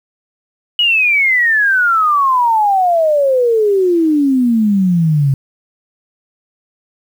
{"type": "exponential sweep", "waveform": "sine", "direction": "down", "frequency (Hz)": [2942, 133.3], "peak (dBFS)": -9, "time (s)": [0.79, 5.34], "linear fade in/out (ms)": 2, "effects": ["7-bit"]}